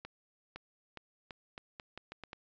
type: accelerating click train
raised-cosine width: 0.3 ms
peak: -28 dBFS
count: 10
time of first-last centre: 0.05-2.331 s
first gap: 510 ms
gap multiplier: 0.81
effects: resampled to 16000 Hz